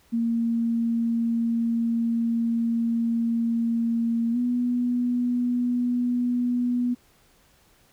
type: tone with pitch glide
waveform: sine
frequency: 231.3 to 244.6 Hz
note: A#3 to B3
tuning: -13 to -16 cents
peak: -21 dBFS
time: 0.12-6.95 s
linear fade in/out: 20 ms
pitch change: +97 cents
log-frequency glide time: 4.32-4.37 s
effects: pink hiss -60 dBFS RMS until 7.92 s